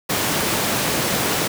pink high-pass noise, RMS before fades -21 dBFS, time 0.09-1.48 s, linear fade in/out 10 ms, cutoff 140 Hz, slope 12 dB/octave, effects none

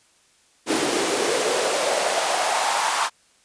pink noise with high-pass filter sweep, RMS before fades -22 dBFS, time 0.66-3.1 s, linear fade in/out 50 ms, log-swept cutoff 310 to 1000 Hz, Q 3.4, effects white hiss -59 dBFS RMS until 3.44 s + resampled to 22050 Hz

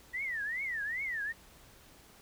sine tone with vibrato, 1900 Hz, A#6, 33 cents sharp, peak -33 dBFS, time 0.13-1.33 s, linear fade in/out 20 ms, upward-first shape triangle, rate 2.5 Hz, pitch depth 290 cents each way, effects added 60 Hz sine -67 dBFS peak until 2.21 s + pink hiss -58 dBFS RMS until 2.21 s

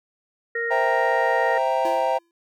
harmonic tone, 466.2 Hz, A#4, in tune, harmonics 1 / 3 / 4, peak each -27 / -35 / -25 dBFS, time 0.55-1.58 s, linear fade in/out 5 ms
triangle chord, C dominant seventh, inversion none, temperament equal, 523.3 / 659.3 / 784 / 932.3 Hz, C5 / E5 / G5 / Bb5, 0 / 0 / 0 / 0 cents, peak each -23 dBFS, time 0.7-2.19 s, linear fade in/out 20 ms
square tone with exponential decay, 338.9 Hz, E4, 48 cents sharp, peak -29 dBFS, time 1.85-2.31 s, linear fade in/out 1 ms, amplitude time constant 100 ms
effects none

